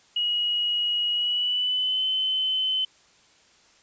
sine tone with pitch glide, 2900 to 3051 Hz, F#7 to G7, -35 to -48 cents, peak -22 dBFS, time 0.16-2.85 s, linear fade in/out 5 ms, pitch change +87 cents, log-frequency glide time 1.13-2.04 s, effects white hiss -58 dBFS RMS until 3.82 s + resampled to 16000 Hz

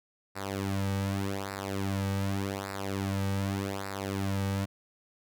sawtooth tone with flanger, 98 Hz, G2, in tune, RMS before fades -32 dBFS, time 0.35-4.66 s, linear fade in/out 20 ms, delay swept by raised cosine 0.31 to 2.91 ms, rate 0.85 Hz, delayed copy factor -0.8, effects none

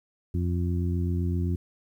harmonic tone, 87.7 Hz, F2, 8 cents sharp, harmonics 1 / 2 / 3 / 4, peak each -25 / -31 / -35 / -37 dBFS, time 0.34-1.56 s, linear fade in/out 5 ms, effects 10-bit

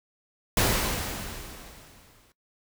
pink noise with exponential decay, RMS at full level -21 dBFS, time 0.57-2.32 s, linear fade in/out 2 ms, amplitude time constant 380 ms, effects noise-tail reverb RT60 0.1 s tail -18 dB re dry

